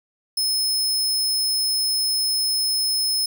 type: tone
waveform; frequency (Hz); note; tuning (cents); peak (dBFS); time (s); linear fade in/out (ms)
sawtooth; 5190; E8; -28; -17; 0.37-3.26; 5
effects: none